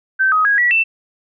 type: tone with pitch steps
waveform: sine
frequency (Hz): 1548 / 1260 / 1648 / 1939 / 2669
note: G6 / D#6 / G#6 / B6 / E7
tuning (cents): -22 / +21 / -14 / -32 / +21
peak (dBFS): -11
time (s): 0.19-0.84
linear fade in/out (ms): 20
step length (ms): 130
effects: none